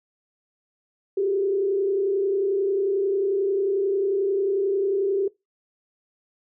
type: tone with frequency modulation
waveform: sine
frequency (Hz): 393.1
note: G4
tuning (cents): +5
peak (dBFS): -20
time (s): 1.17-5.28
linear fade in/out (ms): 5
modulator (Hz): 31.2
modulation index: 0.73
effects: noise-tail reverb RT60 0.2 s tail -22 dB re dry